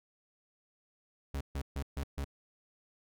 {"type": "tone bursts", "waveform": "40% pulse", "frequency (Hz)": 69.3, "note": "C#2", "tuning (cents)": 0, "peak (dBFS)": -33, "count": 5, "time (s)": [1.34, 2.245], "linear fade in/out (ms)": 5, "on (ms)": 69, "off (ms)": 140, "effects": []}